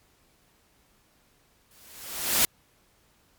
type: noise with exponential growth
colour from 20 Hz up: white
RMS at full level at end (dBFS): -19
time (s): 1.71-2.45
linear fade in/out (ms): 1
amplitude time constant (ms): 160
effects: pink hiss -64 dBFS RMS until 3.38 s + MP3 96 kbps